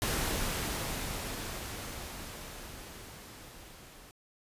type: noise with level ramp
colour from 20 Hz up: pink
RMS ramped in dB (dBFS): -31 to -53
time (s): 0.02-4.11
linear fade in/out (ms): 0
effects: resampled to 32000 Hz

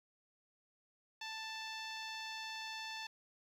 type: tone with low-pass filter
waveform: 10% pulse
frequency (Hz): 883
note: A5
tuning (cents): +6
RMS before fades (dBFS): -45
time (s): 1.21-3.07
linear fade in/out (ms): 5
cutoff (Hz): 5500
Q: 0.96
effects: 11-bit

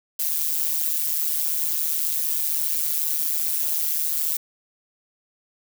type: noise with amplitude modulation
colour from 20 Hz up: violet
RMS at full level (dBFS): -20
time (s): 0.19-4.37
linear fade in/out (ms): 5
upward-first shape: sine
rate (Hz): 155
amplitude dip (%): 90
effects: none

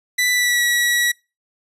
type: tone with pitch glide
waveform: sawtooth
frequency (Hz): 1982 to 1930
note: B6 to B6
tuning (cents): +6 to -40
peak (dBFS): -12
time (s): 0.18-1.12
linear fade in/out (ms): 10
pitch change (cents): -46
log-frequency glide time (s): 0.32-0.62
effects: noise-tail reverb RT60 0.3 s tail -26 dB re dry + resampled to 32000 Hz

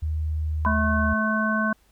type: tone with pitch glide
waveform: sine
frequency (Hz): 77.78 to 77.2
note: D#2 to D#2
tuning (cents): 0 to -13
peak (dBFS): -23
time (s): 0.02-1.14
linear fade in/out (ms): 10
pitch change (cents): -13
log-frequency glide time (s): 0.2-0.98
type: tone with exponential decay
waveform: sine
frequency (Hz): 1007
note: B5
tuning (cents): +33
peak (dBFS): -18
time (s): 0.65-0.84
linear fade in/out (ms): 0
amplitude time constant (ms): 41
type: harmonic tone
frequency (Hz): 216.9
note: A3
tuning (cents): -25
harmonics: 1 / 3 / 5 / 7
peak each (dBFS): -24 / -30 / -28 / -25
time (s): 0.66-1.73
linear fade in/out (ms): 5
effects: added 51 Hz sine -63 dBFS peak until 1.91 s + pink hiss -63 dBFS RMS until 1.91 s

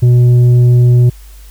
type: tone with tanh clipping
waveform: sine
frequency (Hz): 122.4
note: B2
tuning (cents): -15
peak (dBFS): -5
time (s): 0.02-1.1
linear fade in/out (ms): 10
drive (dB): 5
effects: added 50 Hz sine -32 dBFS peak until 1.5 s + white hiss -44 dBFS RMS until 1.5 s

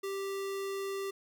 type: tone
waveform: square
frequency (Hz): 392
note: G4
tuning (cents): 0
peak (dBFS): -35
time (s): 0.03-1.11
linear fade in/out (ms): 10
effects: none

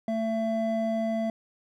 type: tone pair together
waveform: triangle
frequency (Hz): 223.4 / 669.4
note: A3 / E5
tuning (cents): +27 / +26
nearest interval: octave + perfect fifth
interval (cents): 1899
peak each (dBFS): -26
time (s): 0.08-1.3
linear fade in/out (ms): 2
effects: none

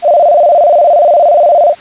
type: tone with vibrato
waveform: sine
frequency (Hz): 639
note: D#5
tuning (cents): +46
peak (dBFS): -3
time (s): 0.02-1.75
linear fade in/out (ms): 50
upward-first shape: square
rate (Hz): 17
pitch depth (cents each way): 140
effects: white hiss -34 dBFS RMS until 1.8 s + resampled to 8000 Hz

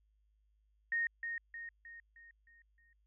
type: tone with echo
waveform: sine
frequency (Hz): 1854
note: A#6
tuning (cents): -10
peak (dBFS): -31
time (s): 0.92-1.07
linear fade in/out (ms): 2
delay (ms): 310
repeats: 6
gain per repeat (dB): -6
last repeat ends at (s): 2.93
effects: added 52 Hz sine -70 dBFS peak until 3.06 s

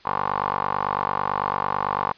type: tone with band-pass filter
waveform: 15% pulse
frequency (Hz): 49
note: G1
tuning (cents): 0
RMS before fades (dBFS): -25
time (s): 0.05-2.13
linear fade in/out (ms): 10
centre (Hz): 1000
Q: 7.5
effects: white hiss -52 dBFS RMS until 2.17 s + resampled to 11025 Hz

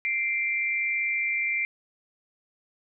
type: tone pair together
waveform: sine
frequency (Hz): 2093 / 2352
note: C7 / D7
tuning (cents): 0 / +2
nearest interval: major second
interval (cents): 202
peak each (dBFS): -27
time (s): 0.05-1.65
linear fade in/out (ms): 0
effects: none

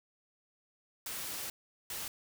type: noise bursts at uneven times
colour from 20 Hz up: white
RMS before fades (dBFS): -40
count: 2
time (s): 1.06-1.5 / 1.9-2.08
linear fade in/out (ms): 2
effects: none

